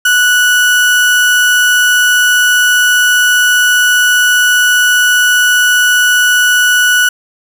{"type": "tone", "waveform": "35% pulse", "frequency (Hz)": 1475, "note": "F#6", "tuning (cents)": -6, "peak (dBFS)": -5, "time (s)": [0.05, 7.09], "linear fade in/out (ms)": 5, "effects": []}